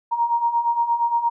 sine beating tone pair, 932.3 / 940.9 Hz, A#5 / A#5, 0 / +16 cents, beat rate 8.6 Hz, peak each -24 / -19 dBFS, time 0.11-1.3 s, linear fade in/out 20 ms, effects none

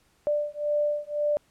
sine beating tone pair, 590 / 591.9 Hz, D5 / D5, +8 / +13 cents, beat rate 1.9 Hz, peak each -27 dBFS, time 0.27-1.37 s, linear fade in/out 0 ms, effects pink hiss -65 dBFS RMS until 1.5 s + low-pass 12000 Hz 12 dB/octave

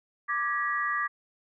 sine chord, G# diminished, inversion second, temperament equal with one note detuned, 1174.7 / 1661.2 / 1924.8 Hz, D6 / G#6 / B6, 0 / 0 / -45 cents, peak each -29 / -32 / -31 dBFS, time 0.28-1.08 s, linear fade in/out 20 ms, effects none

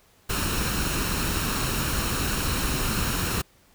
pink noise with comb filter, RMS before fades -26 dBFS, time 0.29-3.42 s, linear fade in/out 10 ms, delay 0.73 ms, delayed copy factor +0.5, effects pink hiss -59 dBFS RMS until 3.74 s

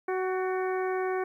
harmonic tone with a mistuned harmonic, 373.4 Hz, F#4, 16 cents sharp, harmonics 1 / 2 / 3 / 4 / 5 / 6, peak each -28 / -34 / -38 / -40 / -42 / -44 dBFS, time 0.08-1.24 s, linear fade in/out 5 ms, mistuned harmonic 5, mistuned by -42 cents, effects 11-bit

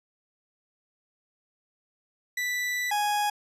40% pulse tone pair in turn, 1975.5 / 830.6 Hz, B6 / G#5, 0 / 0 cents, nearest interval octave + minor third, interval 1500 cents, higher first, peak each -26 / -23 dBFS, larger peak second, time 2.37-2.91 / 2.91-3.3 s, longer first, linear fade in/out 5 ms, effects resampled to 32000 Hz

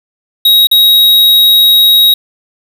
square tone with dropouts, 3803 Hz, A#7, 34 cents sharp, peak -4 dBFS, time 0.45-2.14 s, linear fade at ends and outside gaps 5 ms, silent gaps 0.671-0.713 s, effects none

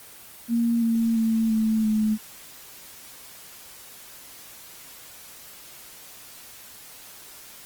sine tone with pitch steps, 233.1 / 228.6 / 224.1 / 219.8 / 215.5 Hz, A#3 / A#3 / A3 / A3 / A3, 0 / -34 / +32 / -2 / -36 cents, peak -19 dBFS, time 0.48-2.18 s, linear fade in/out 50 ms, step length 340 ms, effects white hiss -45 dBFS RMS until 7.65 s + Opus 24 kbps

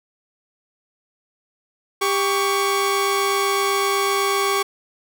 sawtooth tone pair together, 396.3 / 1121 Hz, G4 / C#6, +19 / +19 cents, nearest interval octave + tritone, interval 1800 cents, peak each -17 dBFS, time 2.01-4.63 s, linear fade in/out 10 ms, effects none

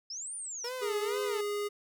sine linear two-way sweep, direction up then down, 4986 to 9490 to 4986 Hz, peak -37 dBFS, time 0.1-0.69 s, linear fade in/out 5 ms, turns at 0.35 s
sawtooth tone with vibrato, 466.2 Hz, A#4, in tune, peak -32 dBFS, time 0.64-1.41 s, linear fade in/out 5 ms, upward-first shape sine, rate 2.2 Hz, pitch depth 170 cents each way
square tone, 412.1 Hz, G#4, 13 cents flat, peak -32 dBFS, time 0.81-1.69 s, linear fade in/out 20 ms
effects none

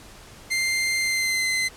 sawtooth tone with pitch glide, 2093 to 2056 Hz, C7 to C7, 0 to -31 cents, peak -18 dBFS, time 0.5-1.69 s, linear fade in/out 20 ms, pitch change -31 cents, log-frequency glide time 0.99-1.49 s, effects pink hiss -46 dBFS RMS until 1.76 s + low-pass 11000 Hz 12 dB/octave

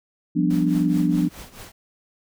sine chord, G dominant seventh, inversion third, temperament equal, 174.61 / 196 / 246.9 / 293.7 Hz, F3 / G3 / B3 / D4, 0 / 0 / 0 / 0 cents, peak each -21 / -27 / -24 / -21 dBFS, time 0.35-1.29 s, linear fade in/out 20 ms
pink noise with tremolo, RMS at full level -38 dBFS, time 0.5-1.72 s, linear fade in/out 5 ms, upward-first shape triangle, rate 4.7 Hz, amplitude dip 85%
effects none

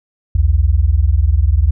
sine tone pair together, 61.74 / 81.89 Hz, B1 / E2, 0 / -11 cents, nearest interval perfect fourth, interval 489 cents, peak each -12 dBFS, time 0.35-1.71 s, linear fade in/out 5 ms, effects none

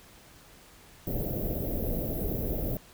pink band-stop noise, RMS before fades -31 dBFS, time 1.07-2.77 s, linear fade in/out 2 ms, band 650 to 13000 Hz, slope 48 dB/octave, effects pink hiss -54 dBFS RMS until 2.93 s

